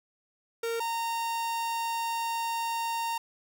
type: tone pair in turn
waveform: 45% pulse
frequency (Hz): 461 / 922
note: A#4 / A#5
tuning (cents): -19 / -19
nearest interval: octave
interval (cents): 1200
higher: second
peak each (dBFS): -29 / -29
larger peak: neither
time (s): 0.63-0.8 / 0.8-3.18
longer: second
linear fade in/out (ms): 5
effects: none